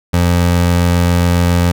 25% pulse tone, 87.31 Hz, F2, in tune, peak -6 dBFS, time 0.13-1.72 s, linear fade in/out 10 ms, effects none

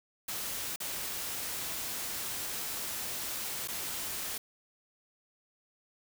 white noise with dropouts, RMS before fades -37 dBFS, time 0.28-4.38 s, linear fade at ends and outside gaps 5 ms, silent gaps 0.761-0.802 / 3.676-3.683 s, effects none

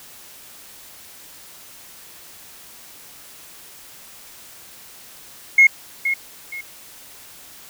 sine tone with echo, 2160 Hz, C#7, 45 cents flat, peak -6 dBFS, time 5.58-5.67 s, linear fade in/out 5 ms, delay 470 ms, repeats 2, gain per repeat -11 dB, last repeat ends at 6.61 s, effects tanh soft clip ceiling -3 dBFS + white hiss -43 dBFS RMS until 7.69 s

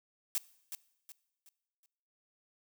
blue noise with echo, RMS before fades -32 dBFS, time 0.35-0.38 s, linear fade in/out 0 ms, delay 370 ms, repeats 4, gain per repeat -9 dB, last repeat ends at 1.86 s, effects noise-tail reverb RT60 0.9 s tail -20 dB re dry

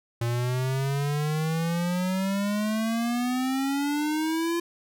square exponential sweep, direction up, 116.54 to 343.9 Hz, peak -25 dBFS, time 0.21-4.6 s, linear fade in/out 5 ms, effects none

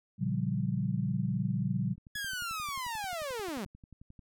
sine chord, G half-diminished seventh, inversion first, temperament just, 117.6 / 141.12 / 176.4 / 196 Hz, Bb2 / Db3 / F3 / G3, +16 / +31 / +18 / 0 cents, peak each -34 dBFS, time 0.18-1.96 s, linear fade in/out 50 ms
click train, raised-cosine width 5 ms, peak -39 dBFS, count 26, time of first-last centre 1.98-4.192 s, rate 11.3 Hz
sawtooth linear sweep, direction down, 1700 to 174.61 Hz, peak -31 dBFS, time 2.15-3.65 s, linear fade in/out 5 ms
effects none

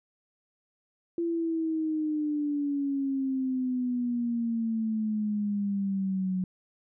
sine exponential sweep, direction down, 340.6 to 183.7 Hz, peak -26 dBFS, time 1.18-6.44 s, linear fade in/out 2 ms, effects none

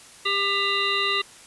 harmonic tone with a mistuned harmonic, 398.1 Hz, G4, 27 cents sharp, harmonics 1 / 3 / 5 / 7 / 9 / 10, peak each -31 / -27 / -28 / -26 / -30 / -29 dBFS, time 0.25-1.22 s, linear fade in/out 10 ms, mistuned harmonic 9, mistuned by +46 cents, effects white hiss -47 dBFS RMS until 1.46 s + resampled to 24000 Hz

